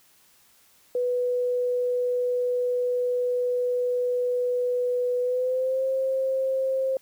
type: tone with pitch glide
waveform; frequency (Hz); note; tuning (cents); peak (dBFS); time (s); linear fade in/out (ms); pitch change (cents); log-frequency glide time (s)
sine; 493.9 to 529.3; B4 to C5; 0 to +20; -22; 0.95-6.97; 2; +120; 5.21-5.84
effects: white hiss -59 dBFS RMS until 7.01 s